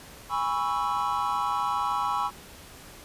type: chord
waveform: triangle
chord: C# minor seventh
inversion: second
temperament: equal with one note detuned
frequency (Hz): 822 / 987.8 / 1108.7 / 1318.5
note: G#5 / B5 / C#6 / E6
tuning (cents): -18 / 0 / 0 / 0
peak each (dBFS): -29 / -28 / -28 / -30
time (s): 0.29-2.31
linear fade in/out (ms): 50
effects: pink hiss -47 dBFS RMS until 3.04 s + resampled to 32000 Hz